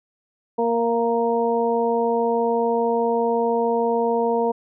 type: harmonic tone with a mistuned harmonic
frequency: 233.1 Hz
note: A#3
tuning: in tune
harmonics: 1 / 2 / 3 / 4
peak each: -26 / -20 / -26 / -25 dBFS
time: 0.58-4.52 s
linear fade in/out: 10 ms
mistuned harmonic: 3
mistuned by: -17 cents
effects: none